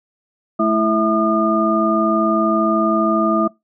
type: tone cluster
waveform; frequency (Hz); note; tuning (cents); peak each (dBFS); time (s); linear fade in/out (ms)
sine; 216.9 / 329.7 / 655 / 1215; A3 / E4 / E5 / D#6; -25 / 0 / -11 / -42; -19; 0.59-3.48; 10
effects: noise-tail reverb RT60 0.2 s tail -23 dB re dry